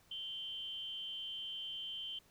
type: tone with amplitude modulation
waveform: sine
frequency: 3100 Hz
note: G7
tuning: 20 cents flat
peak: -38 dBFS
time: 0.11-2.19 s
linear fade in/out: 5 ms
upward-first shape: sine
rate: 251 Hz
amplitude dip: 60%
effects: pink hiss -68 dBFS RMS until 2.3 s